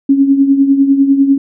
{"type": "tone with tremolo", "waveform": "sine", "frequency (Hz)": 275.4, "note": "C#4", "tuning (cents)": -11, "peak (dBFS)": -3, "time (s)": [0.09, 1.38], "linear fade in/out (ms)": 5, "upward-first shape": "triangle", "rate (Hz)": 10, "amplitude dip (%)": 70, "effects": []}